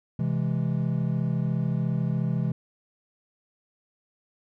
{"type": "chord", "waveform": "triangle", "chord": "C augmented", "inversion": "none", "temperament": "equal", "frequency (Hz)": [130.81, 164.81, 207.7], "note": ["C3", "E3", "G#3"], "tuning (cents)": [0, 0, 0], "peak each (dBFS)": [-25, -25, -29], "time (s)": [0.19, 2.52], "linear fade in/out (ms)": 5, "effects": []}